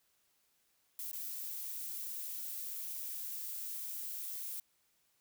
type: noise with dropouts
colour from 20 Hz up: violet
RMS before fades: -42 dBFS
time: 0.99-4.6 s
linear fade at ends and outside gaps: 2 ms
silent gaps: 1.115-1.13 s
effects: white hiss -75 dBFS RMS until 5.2 s